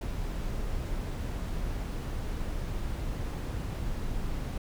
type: noise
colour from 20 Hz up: brown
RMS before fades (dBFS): -33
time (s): 0.01-4.58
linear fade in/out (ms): 5
effects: none